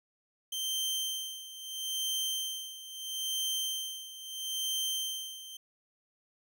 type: tone with tremolo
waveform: sawtooth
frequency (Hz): 3129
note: G7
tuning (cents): -4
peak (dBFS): -27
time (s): 0.52-5.57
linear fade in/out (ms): 5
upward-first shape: sine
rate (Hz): 0.76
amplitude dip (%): 80
effects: none